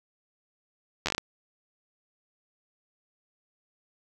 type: slowing click train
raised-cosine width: 0.2 ms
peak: -10 dBFS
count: 7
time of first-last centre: 1.06-1.181 s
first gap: 11 ms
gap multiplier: 1.24
effects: none